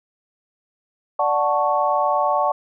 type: chord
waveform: sine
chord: D major seventh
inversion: none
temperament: equal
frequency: 587.3 / 740 / 880 / 1108.7 Hz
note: D5 / F#5 / A5 / C#6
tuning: 0 / 0 / 0 / 0 cents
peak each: -22 dBFS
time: 1.19-2.52 s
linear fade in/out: 5 ms
effects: none